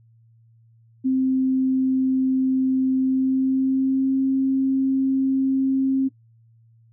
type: tone with pitch glide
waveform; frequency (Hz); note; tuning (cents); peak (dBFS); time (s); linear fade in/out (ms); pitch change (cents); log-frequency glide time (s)
sine; 261.6 to 266.8; C4 to C4; 0 to +34; -17; 1.04-6.09; 20; +34; 2.99-4.15
effects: noise-tail reverb RT60 0.1 s tail -17 dB re dry + added 114 Hz sine -52 dBFS peak until 6.92 s